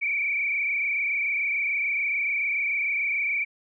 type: tone with frequency modulation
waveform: sine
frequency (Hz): 2299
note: D7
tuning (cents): -37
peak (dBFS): -23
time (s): 0.01-3.45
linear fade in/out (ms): 20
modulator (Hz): 26.9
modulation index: 3
effects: none